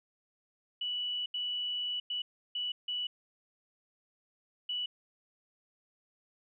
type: tone bursts at uneven times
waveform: sine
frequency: 2954 Hz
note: F#7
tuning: 3 cents flat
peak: -32 dBFS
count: 6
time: 0.81-1.26 / 1.34-2 / 2.1-2.22 / 2.55-2.72 / 2.88-3.07 / 4.69-4.86 s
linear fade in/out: 5 ms
effects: none